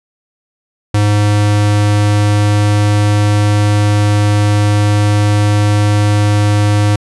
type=tone; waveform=square; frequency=103.83 Hz; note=G#2; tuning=in tune; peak=-9 dBFS; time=0.94-6.96 s; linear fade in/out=5 ms; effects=resampled to 24000 Hz